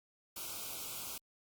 white band-stop noise, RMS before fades -43 dBFS, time 0.36-1.18 s, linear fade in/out 5 ms, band 1500 to 2200 Hz, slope 96 dB/octave, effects Opus 48 kbps

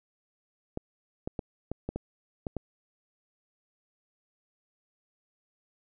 clicks, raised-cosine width 2 ms, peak -19 dBFS, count 8, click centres 0.774 / 1.275 / 1.392 / 1.716 / 1.89 / 1.96 / 2.468 / 2.567 s, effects none

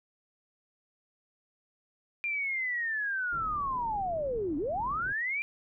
sine linear two-way sweep, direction down then up, 2400 to 272.1 to 2400 Hz, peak -29 dBFS, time 2.24-5.42 s, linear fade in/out 0 ms, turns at 4.57 s
pink low-pass noise, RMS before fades -45 dBFS, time 3.32-5.13 s, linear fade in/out 10 ms, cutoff 350 Hz, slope 12 dB/octave
effects none

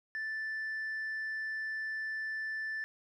triangle tone with tanh clipping, 1760 Hz, A6, in tune, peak -35 dBFS, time 0.15-2.84 s, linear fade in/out 0 ms, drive 6 dB, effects none

